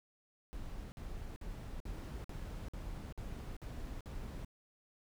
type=noise bursts; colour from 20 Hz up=brown; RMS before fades=-44 dBFS; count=9; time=0.53-4.448 s; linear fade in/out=0 ms; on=390 ms; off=51 ms; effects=none